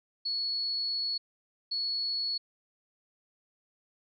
sine tone bursts at uneven times, 4384 Hz, C#8, 20 cents flat, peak -29 dBFS, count 2, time 0.25-1.18 / 1.71-2.38 s, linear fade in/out 10 ms, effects none

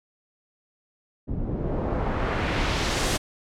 pink noise with low-pass filter sweep, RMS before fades -26 dBFS, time 1.27-3.18 s, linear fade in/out 20 ms, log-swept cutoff 240 to 10000 Hz, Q 0.89, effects none

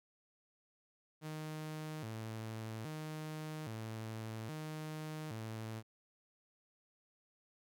sawtooth tone with vibrato, 131.2 Hz, C3, 5 cents sharp, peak -38 dBFS, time 1.21-5.83 s, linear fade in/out 50 ms, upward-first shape square, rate 0.61 Hz, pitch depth 290 cents each way, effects none

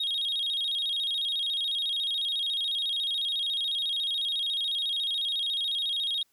sine tone with vibrato, 3500 Hz, A7, 10 cents flat, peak -25 dBFS, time 0-6.23 s, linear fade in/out 5 ms, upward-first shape square, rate 14 Hz, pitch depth 120 cents each way, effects tanh soft clip ceiling -24 dBFS + white hiss -70 dBFS RMS until 6.32 s

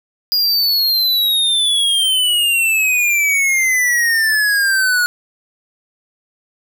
square exponential sweep, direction down, 4896 to 1443 Hz, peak -13 dBFS, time 0.32-5.06 s, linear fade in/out 0 ms, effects 8-bit

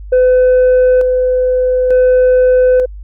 sine tone with tremolo, 506 Hz, B4, 42 cents sharp, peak -3 dBFS, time 0.12-2.86 s, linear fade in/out 10 ms, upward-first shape square, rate 0.56 Hz, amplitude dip 45%, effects tanh soft clip ceiling -5 dBFS + added 50 Hz sine -26 dBFS peak until 3.03 s

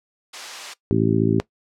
white high-pass noise, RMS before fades -32 dBFS, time 0.33-0.74 s, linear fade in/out 10 ms, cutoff 550 Hz, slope 12 dB/octave
harmonic tone, 55 Hz, A1, in tune, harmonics 2 / 3 / 4 / 5 / 6 / 7, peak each -23 / -23 / -23 / -23 / -23 / -23 dBFS, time 0.91-1.4 s, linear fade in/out 0 ms
effects noise-tail reverb RT60 0.1 s tail -19 dB re dry + low-pass 6000 Hz 12 dB/octave

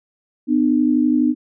sine tone pair together, 250 / 302 Hz, B3 / D4, +21 / +48 cents, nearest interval minor third, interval 327 cents, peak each -16 dBFS, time 0.47-1.35 s, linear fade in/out 50 ms, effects none

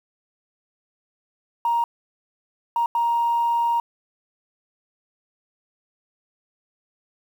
sine tone bursts at uneven times, 938 Hz, A#5, 11 cents sharp, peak -17 dBFS, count 3, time 1.65-1.84 / 2.76-2.86 / 2.95-3.8 s, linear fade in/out 2 ms, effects tanh soft clip ceiling -14 dBFS + 8-bit

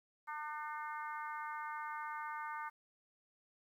harmonic tone with a mistuned harmonic, 301.3 Hz, D4, 44 cents sharp, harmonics 3 / 4 / 5 / 6 / 7, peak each -44 / -45 / -48 / -53 / -53 dBFS, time 0.27-2.7 s, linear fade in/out 20 ms, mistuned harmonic 7, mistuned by +17 cents, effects 12-bit

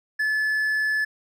triangle tone, 1728 Hz, A6, 32 cents flat, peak -19 dBFS, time 0.19-1.05 s, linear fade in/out 10 ms, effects none

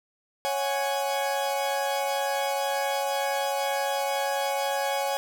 40% pulse chord, C# suspended fourth, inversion none, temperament equal, 554.4 / 740 / 830.6 Hz, C#5 / F#5 / G#5, 0 / 0 / 0 cents, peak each -28 / -32 / -28 dBFS, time 0.45-5.17 s, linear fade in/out 0 ms, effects none

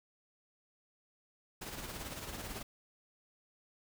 pink noise with tremolo, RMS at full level -42 dBFS, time 1.61-2.63 s, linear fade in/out 10 ms, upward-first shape sine, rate 18 Hz, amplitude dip 45%, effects none

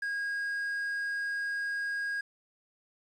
triangle tone, 1635 Hz, G#6, 28 cents flat, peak -29 dBFS, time 0.02-2.21 s, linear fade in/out 5 ms, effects resampled to 24000 Hz + 10-bit

